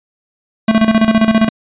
square tone with tremolo, 221 Hz, A3, 8 cents sharp, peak -7 dBFS, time 0.68-1.49 s, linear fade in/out 5 ms, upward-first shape square, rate 15 Hz, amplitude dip 70%, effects resampled to 8000 Hz

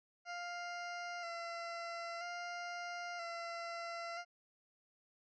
20% pulse tone with vibrato, 690 Hz, F5, 21 cents flat, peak -37 dBFS, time 0.25-4.25 s, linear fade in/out 50 ms, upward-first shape square, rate 0.51 Hz, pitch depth 26 cents each way, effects resampled to 16000 Hz

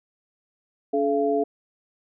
sine tone cluster, 285.5 / 430.1 / 683 Hz, D4 / A4 / F5, -49 / -39 / -39 cents, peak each -26 / -22 / -25 dBFS, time 0.93-1.44 s, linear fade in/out 10 ms, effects none

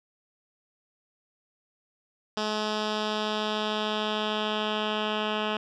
10% pulse tone with low-pass filter sweep, 213.4 Hz, G#3, 47 cents sharp, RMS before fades -29 dBFS, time 2.37-5.57 s, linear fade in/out 2 ms, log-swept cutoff 4700 to 2800 Hz, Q 2.7, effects none

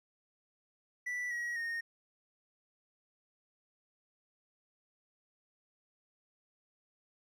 triangle tone with pitch steps, 1968 / 1907.6 / 1849 Hz, B6 / A#6 / A#6, -7 / +39 / -15 cents, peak -33 dBFS, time 1.06-1.81 s, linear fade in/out 10 ms, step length 250 ms, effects none

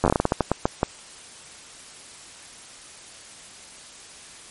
slowing click train, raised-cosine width 1 ms, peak -4 dBFS, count 14, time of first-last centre 0.04-0.831 s, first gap 10 ms, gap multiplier 1.27, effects white hiss -44 dBFS RMS until 4.5 s + MP3 48 kbps

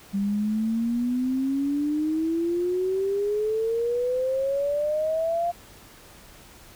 sine exponential sweep, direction up, 196 to 698.5 Hz, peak -22 dBFS, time 0.13-5.52 s, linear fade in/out 20 ms, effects pink hiss -49 dBFS RMS until 6.75 s

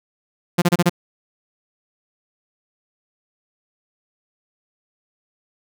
sawtooth tone bursts, 174.61 Hz, F3, in tune, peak -8 dBFS, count 5, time 0.58-0.896 s, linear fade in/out 10 ms, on 40 ms, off 29 ms, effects none

